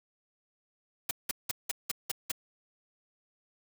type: noise bursts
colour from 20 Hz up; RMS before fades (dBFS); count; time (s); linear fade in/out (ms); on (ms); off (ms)
white; -31; 7; 1.09-2.317; 5; 21; 180
effects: none